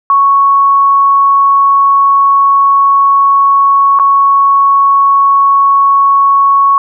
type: tone with dropouts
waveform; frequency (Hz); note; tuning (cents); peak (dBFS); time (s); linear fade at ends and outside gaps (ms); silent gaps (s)
sine; 1108.7; C#6; 0; -4; 0.1-6.78; 1; 3.989-3.997
effects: none